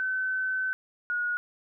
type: tone pair in turn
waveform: sine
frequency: 1523 / 1447.5 Hz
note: F#6 / F#6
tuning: +50 / -38 cents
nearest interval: minor second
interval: 88 cents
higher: first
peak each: -26 / -26 dBFS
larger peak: neither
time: 0-0.73 / 1.1-1.37 s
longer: first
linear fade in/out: 0 ms
effects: none